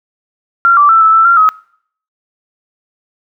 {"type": "tone with pitch steps", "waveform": "sine", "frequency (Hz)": [1376, 1165, 1331, 1312, 1326, 1378, 1273], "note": ["F6", "D6", "E6", "E6", "E6", "F6", "D#6"], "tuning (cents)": [-26, -14, 16, -9, 10, -24, 39], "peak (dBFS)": -4, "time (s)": [0.65, 1.49], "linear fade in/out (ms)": 0, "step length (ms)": 120, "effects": ["noise-tail reverb RT60 0.6 s tail -23 dB re dry"]}